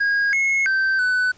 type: tone with pitch steps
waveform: triangle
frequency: 1636 / 2173 / 1555 / 1499 Hz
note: G#6 / C#7 / G6 / F#6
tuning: -26 / -35 / -14 / +22 cents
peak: -15 dBFS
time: 0-1.32 s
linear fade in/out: 10 ms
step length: 330 ms
effects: pink hiss -52 dBFS RMS until 1.37 s + resampled to 16000 Hz